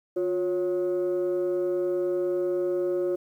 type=tone pair together; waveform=sine; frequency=356.9 / 553 Hz; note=F4 / C#5; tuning=+38 / -4 cents; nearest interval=minor sixth; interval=758 cents; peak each=-23 / -28 dBFS; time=0.16-3.16 s; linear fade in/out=10 ms; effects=tanh soft clip ceiling -20 dBFS + 10-bit